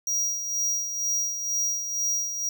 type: tone with tremolo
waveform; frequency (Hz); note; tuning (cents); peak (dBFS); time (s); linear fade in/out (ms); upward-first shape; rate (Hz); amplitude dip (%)
square; 5740; F8; +47; -23; 0.07-2.49; 2; sine; 2.1; 55
effects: none